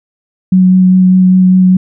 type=tone with vibrato; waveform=sine; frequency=185 Hz; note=F#3; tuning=in tune; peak=-3 dBFS; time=0.52-1.77 s; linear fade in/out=5 ms; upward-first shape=sine; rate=5 Hz; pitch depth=10 cents each way; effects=none